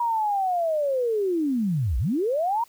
sine linear two-way sweep, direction down then up, 962 to 52.1 to 962 Hz, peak -21 dBFS, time 0-2.64 s, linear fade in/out 5 ms, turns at 1.98 s, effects white hiss -56 dBFS RMS until 2.68 s

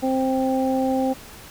harmonic tone, 262.6 Hz, C4, 6 cents sharp, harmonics 1 / 2 / 3, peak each -21 / -24 / -26 dBFS, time 0.02-1.14 s, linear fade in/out 20 ms, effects pink hiss -42 dBFS RMS until 1.5 s

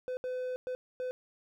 triangle tone bursts at uneven times, 506 Hz, B4, 42 cents sharp, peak -31 dBFS, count 4, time 0.08-0.17 / 0.24-0.56 / 0.67-0.75 / 1-1.11 s, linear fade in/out 0 ms, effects none

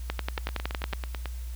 two click trains, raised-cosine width 0.3 ms, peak -13 / -18 dBFS, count 10 / 9, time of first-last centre 0.1-0.933 / 0.38-1.257 s, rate 10.8 / 9.12 Hz, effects added 60 Hz sine -33 dBFS peak until 1.55 s + white hiss -52 dBFS RMS until 1.55 s

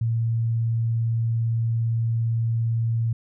sine tone, 114.7 Hz, A#2, 28 cents flat, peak -20 dBFS, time 0.01-3.13 s, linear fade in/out 5 ms, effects none

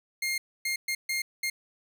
sawtooth tone bursts at uneven times, 2125 Hz, C7, 26 cents sharp, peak -24 dBFS, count 5, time 0.22-0.38 / 0.65-0.76 / 0.88-0.95 / 1.09-1.22 / 1.43-1.5 s, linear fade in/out 5 ms, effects none

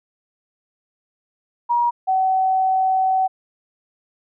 sine tone pair in turn, 954 / 757.2 Hz, A#5 / F#5, +40 / +40 cents, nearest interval major third, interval 400 cents, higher first, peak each -15 dBFS, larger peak neither, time 1.69-1.91 / 2.07-3.28 s, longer second, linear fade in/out 20 ms, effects none

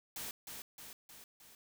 white noise with echo, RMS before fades -43 dBFS, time 0.16-0.31 s, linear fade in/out 2 ms, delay 310 ms, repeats 4, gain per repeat -4 dB, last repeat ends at 1.55 s, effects none

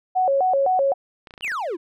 sine tone with vibrato, 639 Hz, D#5, 46 cents sharp, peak -16 dBFS, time 0.15-0.94 s, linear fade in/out 20 ms, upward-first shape square, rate 3.9 Hz, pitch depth 260 cents each way
clicks, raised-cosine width 0.3 ms, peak -25 dBFS, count 8, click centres 1.272 / 1.308 / 1.339 / 1.378 / 1.409 / 1.446 / 1.479 / 1.518 s
triangle exponential sweep, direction down, 3116 to 306.5 Hz, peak -22 dBFS, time 1.42-1.77 s, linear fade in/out 20 ms
effects none

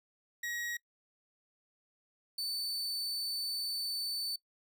40% pulse tone pair in turn, 1900 / 4519 Hz, A#6 / C#8, +33 / +33 cents, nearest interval octave + minor third, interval 1500 cents, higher second, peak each -35 / -33 dBFS, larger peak second, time 0.43-0.77 / 2.38-4.36 s, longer second, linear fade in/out 5 ms, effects noise-tail reverb RT60 0.1 s tail -24 dB re dry

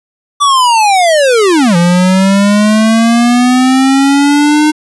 square linear two-way sweep, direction down then up, 1170 to 170.3 to 306.4 Hz, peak -6 dBFS, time 0.4-4.72 s, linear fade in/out 20 ms, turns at 1.76 s, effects resampled to 24000 Hz

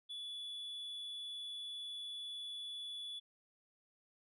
sine tone, 3433 Hz, A7, 43 cents flat, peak -40 dBFS, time 0.09-3.2 s, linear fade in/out 20 ms, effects tanh soft clip ceiling -42 dBFS

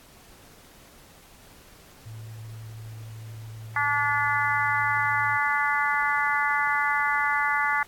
sine tone, 110.9 Hz, A2, 14 cents sharp, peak -37 dBFS, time 2.05-5.38 s, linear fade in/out 20 ms
harmonic tone, 289 Hz, D4, 28 cents flat, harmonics 3 / 4 / 5 / 6 / 7, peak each -28 / -28 / -28 / -28 / -28 dBFS, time 3.76-7.83 s, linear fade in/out 2 ms
click train, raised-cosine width 1 ms, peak -37 dBFS, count 24, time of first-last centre 5.86-7.73 s, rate 12.3 Hz
effects pink hiss -52 dBFS RMS until 7.87 s + AAC 64 kbps

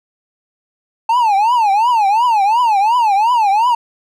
triangle tone with vibrato, 880 Hz, A5, in tune, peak -8 dBFS, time 1.09-3.75 s, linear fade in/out 5 ms, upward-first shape triangle, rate 2.8 Hz, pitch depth 240 cents each way, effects none

